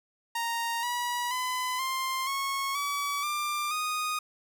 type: tone with pitch steps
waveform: sawtooth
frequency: 930 / 968.9 / 1009.5 / 1051.8 / 1095.8 / 1141.7 / 1189.5 / 1239.3 Hz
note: A#5 / B5 / B5 / C6 / C#6 / D6 / D6 / D#6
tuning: -4 / -33 / +38 / +9 / -20 / -49 / +22 / -7 cents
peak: -25 dBFS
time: 0.35-4.19 s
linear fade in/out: 5 ms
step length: 480 ms
effects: none